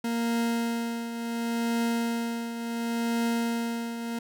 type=tone with tremolo; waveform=40% pulse; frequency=232.6 Hz; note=A#3; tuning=4 cents flat; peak=-23 dBFS; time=0.04-4.19 s; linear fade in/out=5 ms; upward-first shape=triangle; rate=0.7 Hz; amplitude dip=65%; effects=none